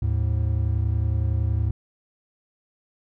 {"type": "tone pair together", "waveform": "triangle", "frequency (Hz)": [76.4, 107.2], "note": ["D#2", "A2"], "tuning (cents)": [-31, -45], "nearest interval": "tritone", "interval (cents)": 586, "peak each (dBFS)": -21, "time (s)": [0.02, 1.71], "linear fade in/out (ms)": 5, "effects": []}